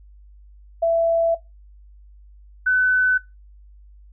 sine tone pair in turn, 666 / 1506.8 Hz, E5 / F#6, +18 / +31 cents, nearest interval octave + major second, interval 1413 cents, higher second, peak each -15 dBFS, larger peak neither, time 0.82-1.35 / 2.66-3.18 s, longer first, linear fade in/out 10 ms, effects noise-tail reverb RT60 0.2 s tail -18 dB re dry + added 50 Hz sine -44 dBFS peak until 4.12 s

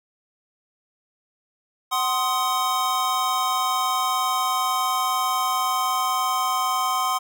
square chord, C diminished, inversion second, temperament just, 753.5 / 1046.5 / 1255.8 Hz, Gb5 / C6 / Eb6, +31 / 0 / +16 cents, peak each -28 / -24 / -27 dBFS, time 1.91-7.19 s, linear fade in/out 20 ms, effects none

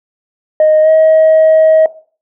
sine tone with pitch glide, 620 to 634.1 Hz, D#5 to D#5, -6 to +33 cents, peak -3 dBFS, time 0.6-1.86 s, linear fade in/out 2 ms, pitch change +39 cents, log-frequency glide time 0.82-0.89 s, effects noise-tail reverb RT60 0.4 s tail -17 dB re dry + tanh soft clip ceiling -2 dBFS

